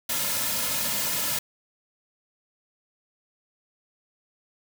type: noise with comb filter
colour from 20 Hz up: white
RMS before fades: -27 dBFS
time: 0.09-1.39 s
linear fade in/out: 5 ms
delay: 2.6 ms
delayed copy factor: -0.8
effects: none